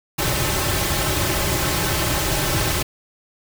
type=noise with comb filter; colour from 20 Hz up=pink; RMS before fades=-21 dBFS; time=0.18-2.83 s; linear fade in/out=10 ms; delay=4.2 ms; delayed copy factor=-0.65; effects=none